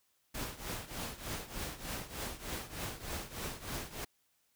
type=noise with tremolo; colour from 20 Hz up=pink; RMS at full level=-38 dBFS; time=0.34-4.05 s; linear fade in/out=10 ms; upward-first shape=triangle; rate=3.3 Hz; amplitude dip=85%; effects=white hiss -75 dBFS RMS until 4.55 s